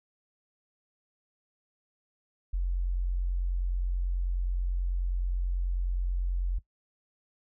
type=tone; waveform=sine; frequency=44.66 Hz; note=F1; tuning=39 cents sharp; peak=-26 dBFS; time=2.53-6.59 s; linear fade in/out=10 ms; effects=noise-tail reverb RT60 0.1 s tail -17 dB re dry